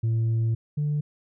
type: tone pair in turn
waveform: sine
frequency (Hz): 113.4 / 148.01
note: A#2 / D3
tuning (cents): -47 / +14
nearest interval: perfect fourth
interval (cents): 461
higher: second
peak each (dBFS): -18 / -21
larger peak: first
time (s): 0.03-0.55 / 0.77-1.01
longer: first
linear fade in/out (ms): 10
effects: tanh soft clip ceiling -20 dBFS